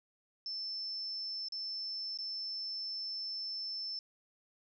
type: tone with dropouts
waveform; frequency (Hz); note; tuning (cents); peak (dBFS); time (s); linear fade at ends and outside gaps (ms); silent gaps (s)
sine; 5300; E8; +9; -37; 0.46-3.99; 1; 1.485-1.522 / 2.174-2.187
effects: none